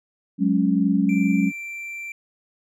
sine chord, F# suspended second, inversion none, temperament equal, 185 / 207.7 / 277.2 Hz, F#3 / G#3 / C#4, 0 / 0 / 0 cents, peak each -21 dBFS, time 0.38-1.52 s, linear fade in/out 50 ms
triangle tone, 2350 Hz, D7, 1 cent sharp, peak -29 dBFS, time 1.09-2.12 s, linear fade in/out 2 ms
effects none

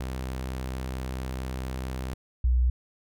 sawtooth / sine tone pair in turn, 64.5 / 61.53 Hz, C2 / B1, -24 / -6 cents, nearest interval minor second, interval 82 cents, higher first, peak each -27 / -19 dBFS, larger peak second, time 0-2.14 / 2.44-2.7 s, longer first, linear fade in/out 5 ms, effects none

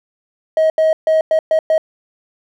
triangle tone bursts at uneven times, 634 Hz, D#5, 32 cents sharp, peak -7 dBFS, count 6, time 0.57-0.7 / 0.78-0.93 / 1.07-1.21 / 1.31-1.39 / 1.51-1.59 / 1.7-1.78 s, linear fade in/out 2 ms, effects tanh soft clip ceiling -5 dBFS

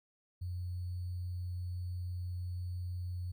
sine tone with sample-and-hold, 89.4 Hz, F2, 41 cents sharp, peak -36 dBFS, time 0.41-3.32 s, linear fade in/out 10 ms, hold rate 4410 Hz, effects none

